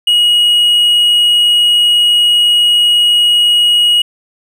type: tone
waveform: triangle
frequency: 2897 Hz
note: F#7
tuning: 37 cents flat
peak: -5 dBFS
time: 0.07-4.02 s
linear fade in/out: 5 ms
effects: none